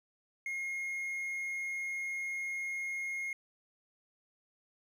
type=tone; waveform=triangle; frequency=2147 Hz; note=C7; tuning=44 cents sharp; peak=-33 dBFS; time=0.46-3.33 s; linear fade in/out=2 ms; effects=none